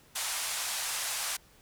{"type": "band-pass noise", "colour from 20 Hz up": "white", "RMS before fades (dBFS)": -34, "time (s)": [0.15, 1.37], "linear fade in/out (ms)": 10, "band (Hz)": [650, 11000], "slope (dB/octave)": 24, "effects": ["pink hiss -60 dBFS RMS until 1.61 s"]}